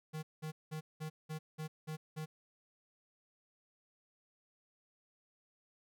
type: tone bursts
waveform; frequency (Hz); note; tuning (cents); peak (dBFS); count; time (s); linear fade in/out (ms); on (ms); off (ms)
square; 155.9; D#3; +4; -40; 8; 0.13-2.26; 20; 100; 190
effects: none